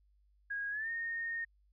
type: tone with pitch glide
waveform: sine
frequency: 1642 to 1843.1 Hz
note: G#6 to A#6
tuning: -20 to -20 cents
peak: -35 dBFS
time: 0.5-1.45 s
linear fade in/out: 10 ms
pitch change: +200 cents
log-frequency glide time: 0.7-0.9 s
effects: added 50 Hz sine -66 dBFS peak until 1.72 s